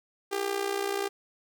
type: tone with amplitude modulation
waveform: sawtooth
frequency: 398.4 Hz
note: G4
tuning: 28 cents sharp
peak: -21 dBFS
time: 0.31-1.09 s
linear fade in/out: 20 ms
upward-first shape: sine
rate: 60.5 Hz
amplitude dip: 75%
effects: none